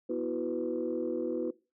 sine tone cluster, 245.3 / 327.5 / 367.9 / 497.7 Hz, B3 / E4 / F#4 / B4, -12 / -11 / -10 / +13 cents, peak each -37 / -34 / -34 / -34 dBFS, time 0.09-1.51 s, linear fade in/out 10 ms, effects noise-tail reverb RT60 0.3 s tail -21 dB re dry + tanh soft clip ceiling -22 dBFS

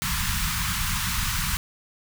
pink band-stop noise, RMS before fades -26 dBFS, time 0.02-1.57 s, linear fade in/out 0 ms, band 200 to 980 Hz, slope 48 dB/octave, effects none

